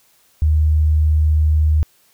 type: tone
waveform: sine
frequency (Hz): 77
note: D#2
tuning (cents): -17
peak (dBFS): -11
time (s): 0.42-1.83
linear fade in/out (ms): 0
effects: white hiss -56 dBFS RMS until 2.13 s